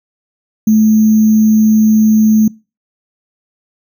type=tone with sample-and-hold; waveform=sine; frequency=216.7 Hz; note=A3; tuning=26 cents flat; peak=-5 dBFS; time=0.67-2.48 s; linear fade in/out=5 ms; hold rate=6300 Hz; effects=noise-tail reverb RT60 0.3 s tail -24 dB re dry